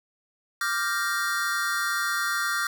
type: chord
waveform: square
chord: G minor seventh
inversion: second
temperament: equal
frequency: 1174.7 / 1396.9 / 1568 / 1864.7 Hz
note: D6 / F6 / G6 / Bb6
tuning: 0 / 0 / 0 / 0 cents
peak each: -32 / -29 / -32 / -32 dBFS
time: 0.61-2.67 s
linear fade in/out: 2 ms
effects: none